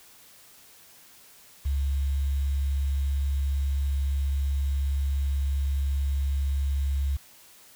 sine tone with quantisation, 69.3 Hz, C#2, in tune, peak -23 dBFS, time 1.65-7.17 s, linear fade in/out 10 ms, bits 8, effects white hiss -53 dBFS RMS until 7.75 s

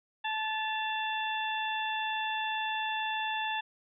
harmonic tone with a mistuned harmonic, 871 Hz, A5, 18 cents flat, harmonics 1 / 2 / 3 / 4, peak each -33 / -36 / -38 / -39 dBFS, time 0.24-3.61 s, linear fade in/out 10 ms, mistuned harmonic 3, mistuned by +61 cents, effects none

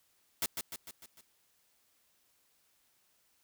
white noise with echo, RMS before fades -32 dBFS, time 0.42-0.46 s, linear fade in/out 2 ms, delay 150 ms, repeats 5, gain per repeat -5 dB, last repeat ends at 1.21 s, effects white hiss -72 dBFS RMS until 3.43 s

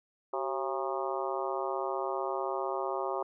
harmonic tone with a mistuned harmonic, 135.5 Hz, C#3, 39 cents flat, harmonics 3 / 4 / 5 / 6 / 7 / 8 / 9, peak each -36 / -37 / -38 / -39 / -39 / -40 / -41 dBFS, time 0.33-3.23 s, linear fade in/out 5 ms, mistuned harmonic 3, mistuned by -95 cents, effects none

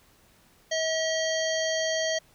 harmonic tone, 641 Hz, E5, 49 cents flat, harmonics 1 / 3 / 5 / 7 / 9 / 10, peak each -27 / -32 / -34 / -35 / -37 / -37 dBFS, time 0.71-2.19 s, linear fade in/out 10 ms, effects pink hiss -60 dBFS RMS until 2.34 s

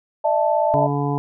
sine chord, D suspended second, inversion none, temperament equal with one note detuned, 601.4 / 659.3 / 880 Hz, D5 / E5 / A5, +41 / 0 / 0 cents, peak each -20 dBFS, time 0.24-0.87 s, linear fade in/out 10 ms
harmonic tone, 143 Hz, D3, 46 cents flat, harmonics 1 / 2 / 3 / 5 / 6 / 7, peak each -22 / -25 / -27 / -29 / -30 / -30 dBFS, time 0.74-1.18 s, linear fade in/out 0 ms
effects none

